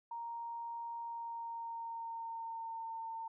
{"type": "tone with pitch glide", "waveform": "sine", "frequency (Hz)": [932.3, 905.8], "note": ["A#5", "A#5"], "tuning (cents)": [0, -50], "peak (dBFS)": -40, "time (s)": [0.11, 3.28], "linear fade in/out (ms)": 5, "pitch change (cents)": -50, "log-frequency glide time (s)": [1.01, 2.98], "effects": []}